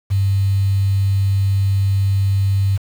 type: tone with quantisation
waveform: sine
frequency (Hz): 98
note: G2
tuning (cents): 0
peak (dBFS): -13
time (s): 0.1-2.78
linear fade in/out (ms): 20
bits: 6
effects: none